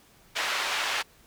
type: band-pass noise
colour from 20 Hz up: white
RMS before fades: -29 dBFS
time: 0.35-1.03 s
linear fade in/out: 20 ms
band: 710 to 3000 Hz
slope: 12 dB/octave
effects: pink hiss -58 dBFS RMS until 1.26 s